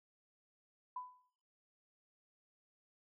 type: tone with exponential decay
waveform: sine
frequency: 999 Hz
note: B5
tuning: 20 cents sharp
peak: -38 dBFS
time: 0.96-1.22 s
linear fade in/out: 5 ms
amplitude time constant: 55 ms
effects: noise-tail reverb RT60 0.7 s tail -21 dB re dry